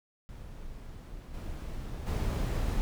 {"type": "noise with level steps", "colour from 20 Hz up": "brown", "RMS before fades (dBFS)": [-44, -38, -29], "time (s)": [0.29, 2.81], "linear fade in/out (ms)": 0, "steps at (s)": [1.33, 2.06], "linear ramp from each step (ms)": 20, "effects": []}